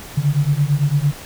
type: beating tone pair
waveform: sine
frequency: 140 / 148.9 Hz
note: C#3 / D3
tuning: +18 / +24 cents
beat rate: 8.9 Hz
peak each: -17 / -17 dBFS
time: 0.17-1.12 s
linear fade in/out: 10 ms
effects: pink hiss -36 dBFS RMS until 1.25 s